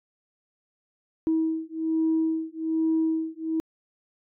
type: beating tone pair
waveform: sine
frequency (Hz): 320.7 / 321.9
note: E4 / E4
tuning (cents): -48 / -41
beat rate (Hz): 1.2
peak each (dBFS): -25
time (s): 1.27-3.6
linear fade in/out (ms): 0
effects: tanh soft clip ceiling -16 dBFS